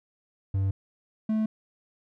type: tone pair in turn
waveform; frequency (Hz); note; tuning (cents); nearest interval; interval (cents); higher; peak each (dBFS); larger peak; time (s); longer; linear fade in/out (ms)
triangle; 97 / 217.8; G2 / A3; -18 / -17; octave + major second; 1401; second; -21; neither; 0.54-0.71 / 1.29-1.46; neither; 5
effects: none